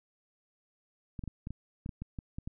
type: clicks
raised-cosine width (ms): 5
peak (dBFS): -26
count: 11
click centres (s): 1.192 / 1.238 / 1.277 / 1.471 / 1.506 / 1.861 / 1.892 / 2.02 / 2.188 / 2.385 / 2.475
effects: none